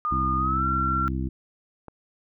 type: tone with pitch glide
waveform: sine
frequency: 1219 to 1360.4 Hz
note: D#6 to F6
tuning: -36 to -46 cents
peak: -23 dBFS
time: 0.05-1.08 s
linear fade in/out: 0 ms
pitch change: +190 cents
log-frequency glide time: 0.37-0.65 s
type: harmonic tone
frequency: 65.41 Hz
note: C2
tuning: in tune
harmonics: 1 / 2 / 3 / 4 / 5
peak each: -28 / -31 / -33 / -34 / -35 dBFS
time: 0.11-1.29 s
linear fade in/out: 10 ms
type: click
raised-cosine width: 1 ms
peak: -26 dBFS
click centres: 1.883 s
effects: none